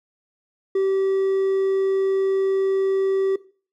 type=tone with hard clipping; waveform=triangle; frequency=386.4 Hz; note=G4; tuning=25 cents flat; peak=-18 dBFS; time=0.75-3.36 s; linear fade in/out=5 ms; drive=5 dB; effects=noise-tail reverb RT60 0.4 s tail -18 dB re dry